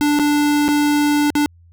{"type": "tone with dropouts", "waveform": "square", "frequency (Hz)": 293.7, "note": "D4", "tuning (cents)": 0, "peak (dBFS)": -14, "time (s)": [0.01, 1.46], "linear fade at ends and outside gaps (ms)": 0, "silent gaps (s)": [[0.19, 0.196], [0.681, 0.687], [1.303, 1.353]], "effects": ["added 85 Hz sine -45 dBFS peak until 1.72 s"]}